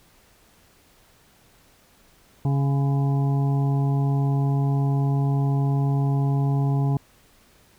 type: harmonic tone with a mistuned harmonic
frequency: 138.59 Hz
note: C#3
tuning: in tune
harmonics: 1 / 2 / 3 / 5 / 6 / 7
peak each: -19 / -30 / -35 / -37 / -37 / -42 dBFS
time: 2.45-6.97 s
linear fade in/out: 2 ms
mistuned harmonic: 7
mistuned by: +55 cents
effects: pink hiss -57 dBFS RMS until 7.78 s